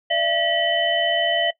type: tone cluster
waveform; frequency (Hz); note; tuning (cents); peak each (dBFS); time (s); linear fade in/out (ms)
sine; 597 / 677 / 1935 / 3031; D5 / E5 / B6 / F#7; +28 / +46 / -36 / +41; -27 / -22 / -25 / -22; 0.1-1.51; 10
effects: noise-tail reverb RT60 0.1 s tail -18 dB re dry